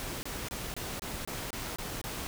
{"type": "noise bursts", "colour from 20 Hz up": "pink", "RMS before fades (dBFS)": -38, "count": 9, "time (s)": [0, 2.27], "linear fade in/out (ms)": 0, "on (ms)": 230, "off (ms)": 25, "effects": []}